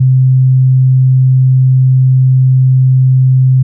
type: tone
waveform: sine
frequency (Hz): 130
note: C3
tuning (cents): -11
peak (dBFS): -4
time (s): 0-3.63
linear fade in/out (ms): 10
effects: none